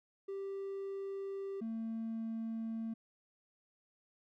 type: tone pair in turn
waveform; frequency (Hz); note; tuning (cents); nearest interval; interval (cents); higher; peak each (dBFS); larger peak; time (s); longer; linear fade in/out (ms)
triangle; 392 / 225.2; G4 / A3; 0 / +40; minor seventh; 960; first; -36 / -34; second; 0.28-1.61 / 1.61-2.94; neither; 10
effects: tanh soft clip ceiling -32 dBFS